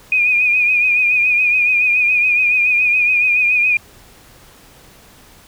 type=tone with vibrato; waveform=sine; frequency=2460 Hz; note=D#7; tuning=20 cents flat; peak=-11 dBFS; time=0.12-3.77 s; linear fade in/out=2 ms; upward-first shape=triangle; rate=7.1 Hz; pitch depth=58 cents each way; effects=pink hiss -45 dBFS RMS until 5.47 s